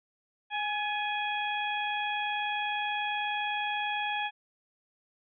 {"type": "harmonic tone with a mistuned harmonic", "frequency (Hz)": 830.6, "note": "G#5", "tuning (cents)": 0, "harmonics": [1, 2, 3, 4], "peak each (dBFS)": [-32, -36, -35, -38], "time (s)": [0.5, 4.31], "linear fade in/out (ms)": 50, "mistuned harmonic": 2, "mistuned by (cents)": 40, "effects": []}